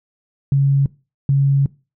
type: tone bursts at uneven times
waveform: sine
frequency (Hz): 138.59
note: C#3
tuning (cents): 0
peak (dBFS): -11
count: 2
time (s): 0.52-0.86 / 1.29-1.66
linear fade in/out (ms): 2
effects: noise-tail reverb RT60 0.3 s tail -21 dB re dry